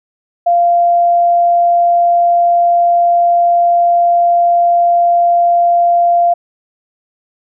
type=tone; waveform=sine; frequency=693 Hz; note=F5; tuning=14 cents flat; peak=-7 dBFS; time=0.46-6.34 s; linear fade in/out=10 ms; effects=none